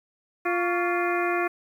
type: harmonic tone with a mistuned harmonic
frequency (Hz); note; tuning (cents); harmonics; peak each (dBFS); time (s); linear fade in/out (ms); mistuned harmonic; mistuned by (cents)
349.2; F4; 0; 1 / 2 / 3 / 4 / 5 / 6 / 7; -26 / -29 / -31 / -32 / -33 / -34 / -34; 0.45-1.48; 10; 3; +120
effects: 9-bit